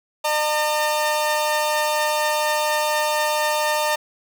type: tone pair together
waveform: sawtooth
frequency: 605 / 909.6 Hz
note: D#5 / A#5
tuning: -49 / -43 cents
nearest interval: perfect fifth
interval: 706 cents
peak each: -18 dBFS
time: 0.24-3.96 s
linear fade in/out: 10 ms
effects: 8-bit